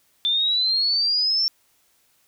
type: exponential sweep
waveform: sine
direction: up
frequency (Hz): 3532 to 5460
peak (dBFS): -18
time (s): 0.25-1.48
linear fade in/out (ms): 0
effects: white hiss -63 dBFS RMS until 2.27 s